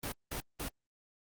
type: noise bursts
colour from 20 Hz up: pink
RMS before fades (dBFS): -38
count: 3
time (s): 0.03-0.686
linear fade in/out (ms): 5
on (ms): 92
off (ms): 190
effects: Opus 32 kbps